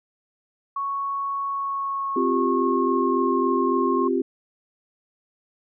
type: tone with pitch glide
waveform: sine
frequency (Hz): 1108.7 to 1074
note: C#6 to C6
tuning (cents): 0 to +45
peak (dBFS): -24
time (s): 0.76-4.08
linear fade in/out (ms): 5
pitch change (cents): -55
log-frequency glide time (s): 1.47-3.41
type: chord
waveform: sine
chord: C suspended fourth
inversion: none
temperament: just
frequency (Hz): 261.6 / 348.8 / 392.4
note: C4 / F4 / G4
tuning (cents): 0 / -2 / +2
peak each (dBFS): -24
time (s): 2.16-4.22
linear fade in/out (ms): 5
effects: none